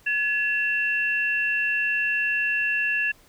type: tone pair together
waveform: sine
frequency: 1700.9 / 2700 Hz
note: G#6 / E7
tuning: +41 / +41 cents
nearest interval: minor sixth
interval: 800 cents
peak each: -24 dBFS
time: 0.06-3.12 s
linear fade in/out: 10 ms
effects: pink hiss -56 dBFS RMS until 3.28 s